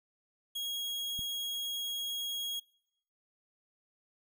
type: tone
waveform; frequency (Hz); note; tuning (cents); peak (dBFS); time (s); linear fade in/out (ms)
40% pulse; 3297; G#7; -13; -34; 0.55-2.6; 10
type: click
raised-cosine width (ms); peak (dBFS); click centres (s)
5; -33; 1.192
effects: noise-tail reverb RT60 0.8 s tail -24 dB re dry